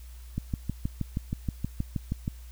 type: click train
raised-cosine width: 5 ms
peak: -16 dBFS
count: 13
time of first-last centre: 0.38-2.279 s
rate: 6.32 Hz
effects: added 60 Hz sine -42 dBFS peak until 2.51 s + white hiss -57 dBFS RMS until 2.51 s